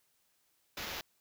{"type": "noise with sample-and-hold", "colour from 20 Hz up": "blue", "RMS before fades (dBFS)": -41, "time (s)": [0.77, 1.01], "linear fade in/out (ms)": 2, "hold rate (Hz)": 8820, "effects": ["white hiss -74 dBFS RMS until 1.2 s"]}